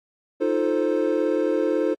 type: chord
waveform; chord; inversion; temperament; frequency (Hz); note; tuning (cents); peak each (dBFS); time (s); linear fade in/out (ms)
triangle; F dominant seventh; third; equal; 311.1 / 349.2 / 440 / 523.3; Eb4 / F4 / A4 / C5; 0 / 0 / 0 / 0; -23 / -24 / -23 / -23; 0.4-1.95; 20
effects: AAC 48 kbps